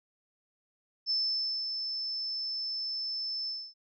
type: tone with ADSR envelope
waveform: sine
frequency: 5274 Hz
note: E8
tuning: in tune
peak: -26 dBFS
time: 1.06-3.74 s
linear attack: 43 ms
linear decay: 540 ms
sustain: -6 dB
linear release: 260 ms
effects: none